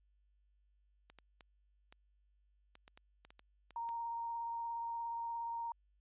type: clicks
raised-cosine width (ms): 0.2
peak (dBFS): -38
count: 12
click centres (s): 1.1 / 1.187 / 1.408 / 1.925 / 2.754 / 2.879 / 2.975 / 3.25 / 3.305 / 3.394 / 3.707 / 3.89
type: tone with vibrato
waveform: sine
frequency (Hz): 930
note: A#5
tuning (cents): -4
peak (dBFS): -38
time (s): 3.76-5.72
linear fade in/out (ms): 2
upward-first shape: triangle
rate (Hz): 17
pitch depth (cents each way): 14
effects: added 50 Hz sine -70 dBFS peak until 6 s + resampled to 8000 Hz

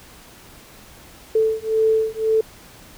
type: beating tone pair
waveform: sine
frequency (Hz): 440 / 441.9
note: A4 / A4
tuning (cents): 0 / +7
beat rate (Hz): 1.9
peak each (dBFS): -19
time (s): 1.35-2.41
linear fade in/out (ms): 5
effects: pink hiss -45 dBFS RMS until 2.97 s

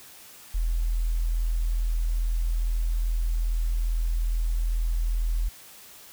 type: tone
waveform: sine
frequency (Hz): 41.2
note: E1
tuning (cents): 0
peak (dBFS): -22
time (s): 0.54-5.49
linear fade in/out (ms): 10
effects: white hiss -48 dBFS RMS until 6.12 s

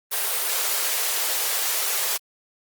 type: high-pass noise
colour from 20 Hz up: white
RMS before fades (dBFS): -24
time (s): 0.11-2.18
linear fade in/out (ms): 20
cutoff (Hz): 390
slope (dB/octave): 48
effects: Opus 32 kbps

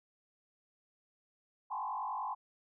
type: tone with frequency modulation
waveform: sine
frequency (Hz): 932.3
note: A#5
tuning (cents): 0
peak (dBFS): -35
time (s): 1.7-2.35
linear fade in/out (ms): 20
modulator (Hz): 50.1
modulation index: 2.9
effects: none

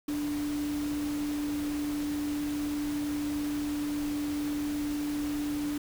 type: tone in noise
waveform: sine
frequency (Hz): 293.7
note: D4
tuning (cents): 0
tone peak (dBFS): -29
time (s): 0.08-5.78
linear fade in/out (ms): 5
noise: pink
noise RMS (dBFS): -42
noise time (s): 0.08-5.78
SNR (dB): +10
effects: none

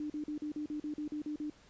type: tone bursts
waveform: sine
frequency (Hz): 300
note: D4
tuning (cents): +37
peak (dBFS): -35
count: 11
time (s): 0-1.499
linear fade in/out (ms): 2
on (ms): 99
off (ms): 41
effects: pink hiss -62 dBFS RMS until 1.69 s + resampled to 16000 Hz

